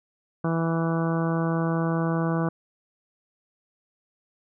harmonic tone, 164.81 Hz, E3, in tune, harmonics 1 / 2 / 3 / 4 / 5 / 6 / 7 / 8 / 9, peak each -24 / -29 / -32 / -34 / -37 / -38 / -35 / -42 / -38 dBFS, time 0.44-2.49 s, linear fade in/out 5 ms, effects none

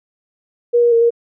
sine tone with pitch steps, 477.8 / 475.2 / 462.3 / 469 Hz, A#4 / A#4 / A#4 / A#4, +43 / +33 / -14 / +11 cents, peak -9 dBFS, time 0.73-1.106 s, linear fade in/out 20 ms, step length 94 ms, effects none

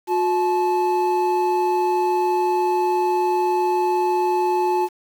triangle tone pair together, 360.6 / 866 Hz, F#4 / A5, -45 / -28 cents, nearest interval octave + minor third, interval 1517 cents, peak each -18 dBFS, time 0.07-4.89 s, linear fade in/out 50 ms, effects 7-bit

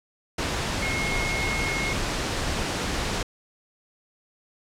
sine tone in noise, 2164 Hz, C#7, 42 cents flat, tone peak -28 dBFS, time 0.82-1.93 s, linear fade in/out 5 ms, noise pink, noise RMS -27 dBFS, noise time 0.38-3.23 s, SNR -4 dB, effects low-pass 7000 Hz 12 dB/octave

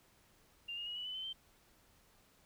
sine tone with pitch steps, 2794 / 2846 / 2899 / 2953 / 3008 / 3065 / 3122 Hz, F7 / F7 / F#7 / F#7 / F#7 / G7 / G7, 0 / +32 / -36 / -4 / +28 / -40 / -8 cents, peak -40 dBFS, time 0.68-1.331 s, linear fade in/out 10 ms, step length 93 ms, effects pink hiss -68 dBFS RMS until 2.45 s

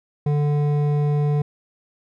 triangle tone with hard clipping, 146.8 Hz, D3, in tune, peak -19 dBFS, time 0.26-1.42 s, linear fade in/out 5 ms, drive 14 dB, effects none

